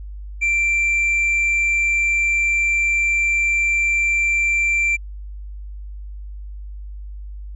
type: tone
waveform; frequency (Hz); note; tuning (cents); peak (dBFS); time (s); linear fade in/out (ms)
triangle; 2354; D7; +3; -14; 0.41-4.97; 20
effects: added 50 Hz sine -30 dBFS peak until 7.55 s + resampled to 24000 Hz